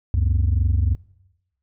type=tone pair together; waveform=sine; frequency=69.3 / 92.39 Hz; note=C#2 / F#2; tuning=0 / -2 cents; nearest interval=perfect fourth; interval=498 cents; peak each=-17 dBFS; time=0.14-0.95 s; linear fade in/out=0 ms; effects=noise-tail reverb RT60 0.9 s tail -21 dB re dry + tanh soft clip ceiling -13 dBFS